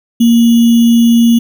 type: tone with sample-and-hold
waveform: sine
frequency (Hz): 233.1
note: A#3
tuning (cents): 0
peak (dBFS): -4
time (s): 0.2-1.39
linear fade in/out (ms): 10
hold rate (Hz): 3150
effects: none